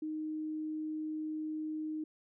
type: tone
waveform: sine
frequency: 310.2 Hz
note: D#4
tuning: 5 cents flat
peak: -35 dBFS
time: 0.02-2.04 s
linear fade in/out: 5 ms
effects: none